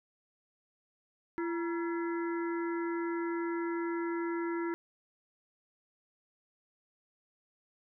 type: harmonic tone with a mistuned harmonic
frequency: 338.9 Hz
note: E4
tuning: 48 cents sharp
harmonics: 1 / 3 / 4 / 5 / 6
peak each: -32 / -42 / -44 / -46 / -48 dBFS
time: 1.38-4.74 s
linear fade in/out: 0 ms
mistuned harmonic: 3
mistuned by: -110 cents
effects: none

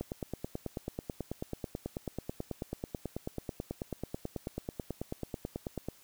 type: click train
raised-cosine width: 2 ms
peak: -22 dBFS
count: 55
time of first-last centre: 0.01-5.886 s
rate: 9.19 Hz
effects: white hiss -60 dBFS RMS until 6.03 s

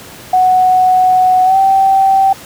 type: tone with pitch glide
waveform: sine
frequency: 740 to 775 Hz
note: F#5 to G5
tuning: 0 to -20 cents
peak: -6 dBFS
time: 0.33-2.33 s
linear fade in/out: 5 ms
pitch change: +80 cents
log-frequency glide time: 1.44-1.57 s
effects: pink hiss -33 dBFS RMS until 2.45 s + high-pass 80 Hz 12 dB/octave

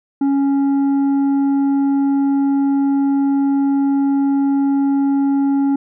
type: tone with tanh clipping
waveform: sine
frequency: 277.2 Hz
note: C#4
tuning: in tune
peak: -14 dBFS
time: 0.21-5.76 s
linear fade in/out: 5 ms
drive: 6 dB
effects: none

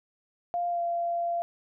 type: tone with pitch glide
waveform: sine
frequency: 698.5 to 687.3 Hz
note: F5 to F5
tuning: 0 to -28 cents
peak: -26 dBFS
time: 0.54-1.42 s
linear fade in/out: 0 ms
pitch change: -28 cents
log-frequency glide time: 0.69-0.81 s
effects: none

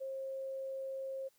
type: tone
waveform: sine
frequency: 535 Hz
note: C5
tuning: 38 cents sharp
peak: -38 dBFS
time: 0-1.29 s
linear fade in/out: 20 ms
effects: white hiss -72 dBFS RMS until 1.38 s

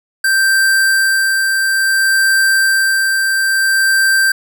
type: tone with tremolo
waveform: square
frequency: 1568 Hz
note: G6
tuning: in tune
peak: -10 dBFS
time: 0.24-4.32 s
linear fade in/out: 5 ms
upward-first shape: sine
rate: 0.58 Hz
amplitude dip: 30%
effects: none

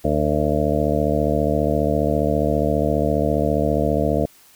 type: harmonic tone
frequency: 74.8 Hz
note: D2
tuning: 32 cents sharp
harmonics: 1 / 2 / 3 / 4 / 6 / 7 / 8 / 9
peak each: -25 / -25 / -25 / -25 / -25 / -25 / -25 / -25 dBFS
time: 0.04-4.26 s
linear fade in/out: 10 ms
effects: white hiss -51 dBFS RMS until 4.55 s

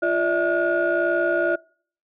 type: tone cluster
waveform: sine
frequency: 346 / 588 / 650 / 1439 Hz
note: F4 / D5 / E5 / F#6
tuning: -16 / +2 / -24 / -49 cents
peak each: -23 dBFS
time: 0.02-1.56 s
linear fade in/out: 10 ms
effects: noise-tail reverb RT60 0.5 s tail -26 dB re dry + tanh soft clip ceiling -12 dBFS

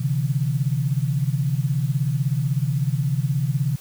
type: tone cluster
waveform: sine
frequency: 129.4 / 145.7 / 165.1 Hz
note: C3 / D3 / E3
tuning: -19 / -13 / +3 cents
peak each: -22 / -23 / -28 dBFS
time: 0-3.76 s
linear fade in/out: 10 ms
effects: white hiss -46 dBFS RMS until 3.8 s

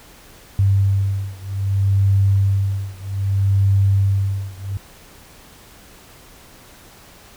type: beating tone pair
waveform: sine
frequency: 98 / 98.63 Hz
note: G2 / G2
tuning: 0 / +11 cents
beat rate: 0.63 Hz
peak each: -17 / -18 dBFS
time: 0.59-4.77 s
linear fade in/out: 0 ms
effects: pink hiss -45 dBFS RMS until 7.36 s

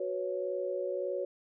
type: chord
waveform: sine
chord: F# suspended fourth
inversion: none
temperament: just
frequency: 370 / 493.3 / 555 Hz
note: F#4 / B4 / C#5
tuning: 0 / -2 / +2 cents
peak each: -36 / -38 / -34 dBFS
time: 0-1.25 s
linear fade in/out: 5 ms
effects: none

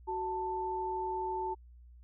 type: tone pair together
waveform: sine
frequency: 372.5 / 886 Hz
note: F#4 / A5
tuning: +12 / +12 cents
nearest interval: octave + minor third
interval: 1500 cents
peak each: -37 / -34 dBFS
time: 0.07-1.55 s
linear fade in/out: 20 ms
effects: added 60 Hz sine -52 dBFS peak until 2.03 s

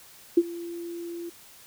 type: tone with ADSR envelope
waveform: sine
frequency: 342 Hz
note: F4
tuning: 36 cents flat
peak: -12 dBFS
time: 0.37-1.3 s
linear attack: 7 ms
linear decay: 44 ms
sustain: -21 dB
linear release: 12 ms
effects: white hiss -51 dBFS RMS until 1.66 s

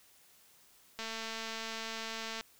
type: click train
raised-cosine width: 0.2 ms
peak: -23 dBFS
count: 319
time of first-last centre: 0.99-2.41 s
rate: 224 Hz
effects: white hiss -63 dBFS RMS until 2.59 s

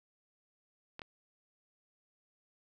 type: clicks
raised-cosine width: 0.3 ms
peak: -27 dBFS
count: 2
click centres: 0.994 / 1.018 s
effects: none

